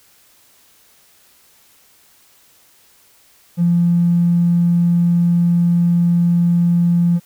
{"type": "tone", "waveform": "triangle", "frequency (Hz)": 172.4, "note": "F3", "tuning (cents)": -22, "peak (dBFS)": -7, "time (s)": [3.57, 7.2], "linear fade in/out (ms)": 50, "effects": ["tanh soft clip ceiling -9 dBFS", "white hiss -52 dBFS RMS until 7.25 s"]}